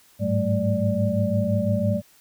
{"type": "tone cluster", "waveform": "sine", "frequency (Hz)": [102.5, 108.4, 188.6, 216.9, 586], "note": ["G#2", "A2", "F#3", "A3", "D5"], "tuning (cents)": [-22, -25, 33, -25, -4], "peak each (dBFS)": -26, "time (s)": [0.19, 2.02], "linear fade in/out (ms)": 50, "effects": ["white hiss -56 dBFS RMS until 2.2 s"]}